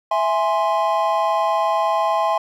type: chord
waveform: triangle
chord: E augmented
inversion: none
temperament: equal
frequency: 659.3 / 830.6 / 1046.5 Hz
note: E5 / G#5 / B#5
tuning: 0 / 0 / 0 cents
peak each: -19 dBFS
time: 0.11-2.38 s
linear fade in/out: 5 ms
effects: none